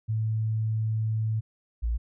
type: tone pair in turn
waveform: sine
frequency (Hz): 110 / 57.63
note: A2 / A#1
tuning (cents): 0 / -19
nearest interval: major seventh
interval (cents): 1119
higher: first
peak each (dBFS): -24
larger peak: neither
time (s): 0.08-1.41 / 1.82-1.98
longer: first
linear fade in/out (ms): 20
effects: none